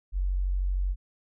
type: tone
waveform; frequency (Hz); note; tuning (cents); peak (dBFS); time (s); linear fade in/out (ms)
sine; 46.42; F#1; +6; -24; 0.12-0.96; 50
effects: none